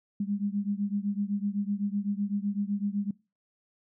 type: beating tone pair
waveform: sine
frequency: 199.8 / 207.7 Hz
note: G3 / G#3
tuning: +33 / 0 cents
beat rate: 7.9 Hz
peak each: -30 / -31 dBFS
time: 0.2-3.11 s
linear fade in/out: 5 ms
effects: noise-tail reverb RT60 0.3 s tail -23 dB re dry